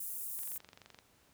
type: high-pass noise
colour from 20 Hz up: pink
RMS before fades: -41 dBFS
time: 0-0.58 s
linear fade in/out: 5 ms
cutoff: 10000 Hz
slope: 24 dB/octave
type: click train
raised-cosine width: 0.2 ms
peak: -35 dBFS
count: 15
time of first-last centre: 0.39-0.988 s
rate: 23.4 Hz
effects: pink hiss -67 dBFS RMS until 1.33 s + high-pass 60 Hz 12 dB/octave